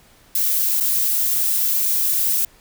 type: noise with dropouts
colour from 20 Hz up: violet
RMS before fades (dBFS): -19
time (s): 0.35-2.45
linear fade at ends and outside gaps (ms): 2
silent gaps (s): 0.801-0.807
effects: pink hiss -52 dBFS RMS until 2.6 s